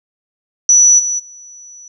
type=tone with level steps; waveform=sine; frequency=5920 Hz; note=F#8; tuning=in tune; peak=-5 / -15 / -34 dBFS; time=0.69-1.88 s; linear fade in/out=2 ms; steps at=0.98 / 1.18 s; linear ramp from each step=20 ms; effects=none

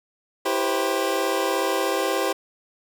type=chord; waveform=25% pulse; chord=C major seventh; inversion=first; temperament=equal with one note detuned; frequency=329.6 / 392 / 493.9 / 530.6 Hz; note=E4 / G4 / B4 / C5; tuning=0 / 0 / 0 / +24 cents; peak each=-25 / -22 / -26 / -22 dBFS; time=0.45-2.33 s; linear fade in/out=10 ms; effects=none

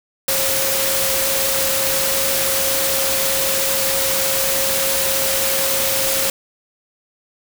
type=tone in noise; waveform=sine; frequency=539 Hz; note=C#5; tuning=49 cents flat; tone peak=-24 dBFS; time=0.28-6.3 s; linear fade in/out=2 ms; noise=white; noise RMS=-19 dBFS; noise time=0.28-6.3 s; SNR=-8 dB; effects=none

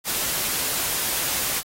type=noise; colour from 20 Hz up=white; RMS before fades=-25 dBFS; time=0.04-1.63 s; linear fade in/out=50 ms; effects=AAC 48 kbps

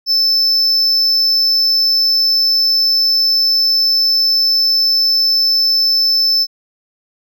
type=tone; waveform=triangle; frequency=5274 Hz; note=E8; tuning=in tune; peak=-9 dBFS; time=0.06-6.47 s; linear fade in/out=50 ms; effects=none

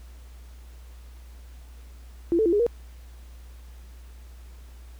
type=tone with pitch steps; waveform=sine; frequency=339.5 / 439.8 / 340.9 / 412.7 / 473.6 Hz; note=F4 / A4 / F4 / G#4 / A#4; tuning=-49 / -1 / -42 / -11 / +27 cents; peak=-18 dBFS; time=2.32-2.665 s; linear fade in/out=0 ms; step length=69 ms; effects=added 60 Hz sine -42 dBFS peak until 4.99 s + pink hiss -57 dBFS RMS until 4.99 s

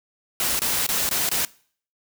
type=noise with dropouts; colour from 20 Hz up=white; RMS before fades=-23 dBFS; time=0.4-1.45 s; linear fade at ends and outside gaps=1 ms; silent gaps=0.592-0.618 / 0.866-0.889 / 1.091-1.111 / 1.291-1.314 s; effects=noise-tail reverb RT60 0.5 s tail -22 dB re dry

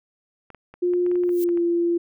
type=clicks; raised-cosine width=0.5 ms; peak=-28 dBFS; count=11; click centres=0.503 / 0.547 / 0.74 / 0.936 / 1.064 / 1.115 / 1.156 / 1.236 / 1.292 / 1.49 / 1.574 s
type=tone with pitch glide; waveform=sine; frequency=355.2 to 342.9 Hz; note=F4 to F4; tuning=+29 to -32 cents; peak=-18 dBFS; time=0.82-1.98 s; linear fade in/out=10 ms; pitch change=-61 cents; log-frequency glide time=1.23-1.62 s
type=noise with exponential growth; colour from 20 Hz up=violet; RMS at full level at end=-32 dBFS; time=1.23-1.44 s; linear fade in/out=0 ms; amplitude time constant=45 ms
effects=none

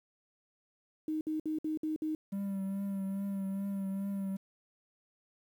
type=tone bursts; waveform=sine; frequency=311.1 Hz; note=D#4; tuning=in tune; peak=-31 dBFS; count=6; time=1.08-2.15 s; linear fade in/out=2 ms; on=130 ms; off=58 ms
type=tone with vibrato; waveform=triangle; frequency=196 Hz; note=G3; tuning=in tune; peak=-31 dBFS; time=2.32-4.37 s; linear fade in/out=10 ms; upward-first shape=triangle; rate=2.4 Hz; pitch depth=33 cents each way
effects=10-bit

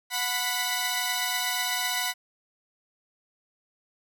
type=tone cluster; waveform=10% pulse; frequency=734 / 995 / 1982 Hz; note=F#5 / B5 / B6; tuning=-14 / +13 / +6 cents; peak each=-22 dBFS; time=0.1-2.14 s; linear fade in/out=50 ms; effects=none

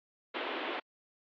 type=band-pass noise; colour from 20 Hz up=pink; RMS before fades=-37 dBFS; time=0.34-0.8 s; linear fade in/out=10 ms; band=280 to 3600 Hz; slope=48 dB/octave; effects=AAC 64 kbps

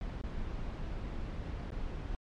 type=noise with dropouts; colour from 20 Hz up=brown; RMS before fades=-38 dBFS; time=0.01-2.15 s; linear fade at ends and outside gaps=1 ms; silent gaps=0.213-0.237 / 1.705-1.719 s; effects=low-pass 4000 Hz 12 dB/octave + MP3 64 kbps

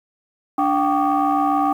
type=tone cluster; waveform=sine; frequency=291.8 / 712 / 779 / 1136 / 1214 Hz; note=D4 / F5 / G5 / C#6 / D#6; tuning=-11 / +33 / -11 / +42 / -43 cents; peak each=-20 / -27 / -18 / -24 / -24 dBFS; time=0.58-1.73 s; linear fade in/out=5 ms; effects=tanh soft clip ceiling -8 dBFS + 8-bit

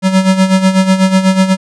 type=tone with tremolo; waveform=square; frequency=189.2 Hz; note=F#3; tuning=39 cents sharp; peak=-5 dBFS; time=0.02-1.57 s; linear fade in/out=50 ms; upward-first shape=sine; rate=8.1 Hz; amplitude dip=70%; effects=resampled to 22050 Hz

